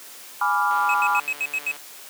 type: chord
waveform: sine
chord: G# diminished seventh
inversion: none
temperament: equal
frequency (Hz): 830.6 / 987.8 / 1174.7 / 1396.9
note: G#5 / B5 / D6 / F6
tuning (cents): 0 / 0 / 0 / 0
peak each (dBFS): -24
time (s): 0.41-1.2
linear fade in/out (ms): 5
type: click train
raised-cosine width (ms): 0.3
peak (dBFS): -24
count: 155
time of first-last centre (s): 0.71-1.765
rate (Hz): 146
type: tone bursts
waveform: triangle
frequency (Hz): 2558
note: D#7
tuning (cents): +47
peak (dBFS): -20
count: 7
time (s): 0.89-1.715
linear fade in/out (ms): 2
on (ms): 51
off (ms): 78
effects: white hiss -42 dBFS RMS until 2.09 s + high-pass 300 Hz 12 dB/octave